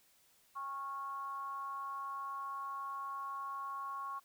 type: tone with frequency modulation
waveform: sine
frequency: 1100 Hz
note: C#6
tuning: 14 cents flat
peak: -39 dBFS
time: 0.55-4.2 s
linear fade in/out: 20 ms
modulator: 292 Hz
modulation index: 0.42
effects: white hiss -69 dBFS RMS until 4.24 s